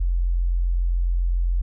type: tone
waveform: sine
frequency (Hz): 43.65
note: F1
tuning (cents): 0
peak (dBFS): -18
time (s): 0-1.62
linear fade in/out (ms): 10
effects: none